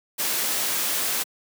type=noise; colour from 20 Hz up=white; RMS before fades=-25 dBFS; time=0.18-1.24 s; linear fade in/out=20 ms; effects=high-pass 200 Hz 12 dB/octave